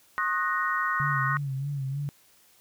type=chord; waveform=sine; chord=D# minor seventh; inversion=third; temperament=equal with one note detuned; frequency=1080.3 / 1244.5 / 1480 / 1864.7 Hz; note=C#6 / D#6 / F#6 / A#6; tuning=-45 / 0 / 0 / 0 cents; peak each=-30 dBFS; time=0.18-1.37 s; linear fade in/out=0 ms
type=tone with vibrato; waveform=sine; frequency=138.59 Hz; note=C#3; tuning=in tune; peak=-28 dBFS; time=1-2.09 s; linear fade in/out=0 ms; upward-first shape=sine; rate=3.2 Hz; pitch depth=72 cents each way
effects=white hiss -60 dBFS RMS until 2.6 s